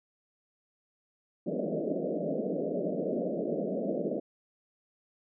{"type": "band-pass noise", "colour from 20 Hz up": "white", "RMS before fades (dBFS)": -32, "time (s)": [1.46, 4.2], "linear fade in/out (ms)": 10, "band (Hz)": [160, 640], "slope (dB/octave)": 96, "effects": []}